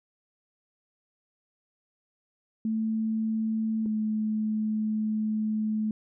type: tone pair in turn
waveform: sine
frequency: 220.7 / 215.9 Hz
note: A3 / A3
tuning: +5 / -33 cents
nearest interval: unison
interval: 38 cents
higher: first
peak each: -25 dBFS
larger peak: neither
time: 2.65-3.86 / 3.86-5.91 s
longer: second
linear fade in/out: 2 ms
effects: none